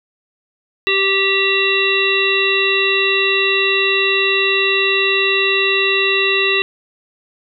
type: harmonic tone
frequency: 390 Hz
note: G4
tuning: 9 cents flat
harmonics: 1 / 3 / 5 / 7 / 9 / 10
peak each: -19 / -25 / -20 / -16 / -28 / -21 dBFS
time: 0.87-6.62 s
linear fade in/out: 0 ms
effects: none

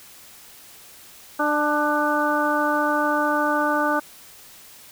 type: harmonic tone with a mistuned harmonic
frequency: 297.7 Hz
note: D4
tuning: 24 cents sharp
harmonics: 1 / 2 / 3 / 4 / 5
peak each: -25 / -25 / -25 / -25 / -25 dBFS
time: 1.39-4 s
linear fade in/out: 10 ms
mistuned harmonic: 3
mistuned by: -22 cents
effects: white hiss -46 dBFS RMS until 4.91 s

